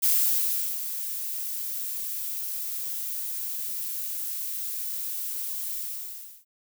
violet noise with ADSR envelope, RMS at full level -21 dBFS, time 0.02-6.45 s, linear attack 20 ms, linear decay 740 ms, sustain -11 dB, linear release 690 ms, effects none

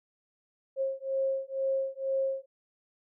sine beating tone pair, 536 / 538.1 Hz, C5 / C5, +42 / +48 cents, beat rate 2.1 Hz, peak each -31 dBFS, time 0.76-2.46 s, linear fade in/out 50 ms, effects none

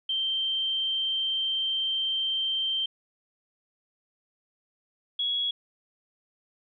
sine tone pair in turn, 3136 / 3341 Hz, G7 / G#7, 0 / +10 cents, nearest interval minor second, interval 110 cents, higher second, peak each -25 dBFS, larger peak neither, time 0.09-2.86 / 5.19-5.51 s, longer first, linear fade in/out 5 ms, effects none

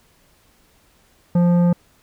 sine tone with tanh clipping, 174.61 Hz, F3, in tune, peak -14 dBFS, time 1.35-1.73 s, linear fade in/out 5 ms, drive 11 dB, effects pink hiss -57 dBFS RMS until 2.02 s

